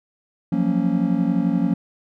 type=chord; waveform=triangle; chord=Gb major seventh; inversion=third; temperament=just; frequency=173.43 / 185 / 231.2 / 277.5 Hz; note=F3 / Gb3 / Bb3 / Db4; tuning=-12 / 0 / -14 / +2 cents; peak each=-21 dBFS; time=0.52-1.74 s; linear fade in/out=5 ms; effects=none